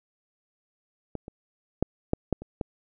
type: clicks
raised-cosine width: 2 ms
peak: -19 / -26 / -9 / -9 / -10 / -26 / -15 dBFS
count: 7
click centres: 1.153 / 1.281 / 1.826 / 2.134 / 2.327 / 2.42 / 2.612 s
effects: none